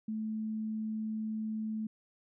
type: tone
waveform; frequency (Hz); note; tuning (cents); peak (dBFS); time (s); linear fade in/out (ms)
sine; 217.9; A3; -17; -33; 0.08-1.87; 5
effects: none